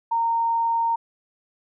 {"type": "tone", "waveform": "sine", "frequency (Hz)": 922, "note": "A#5", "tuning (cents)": -19, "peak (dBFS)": -19, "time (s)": [0.11, 0.96], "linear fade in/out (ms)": 10, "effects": []}